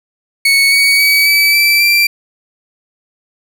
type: tone with pitch steps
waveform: 30% pulse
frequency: 2217 / 2244 / 2271 / 2299 / 2327 / 2356 Hz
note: C#7 / C#7 / C#7 / D7 / D7 / D7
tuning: 0 / +21 / +41 / -37 / -17 / +5 cents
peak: -5 dBFS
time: 0.45-2.07 s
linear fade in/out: 5 ms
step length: 270 ms
effects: none